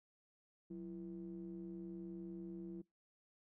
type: ring-modulated tone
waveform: triangle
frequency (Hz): 75.1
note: D2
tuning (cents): +39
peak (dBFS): -40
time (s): 0.7-2.82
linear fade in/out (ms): 10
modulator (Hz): 260
effects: noise-tail reverb RT60 0.2 s tail -24 dB re dry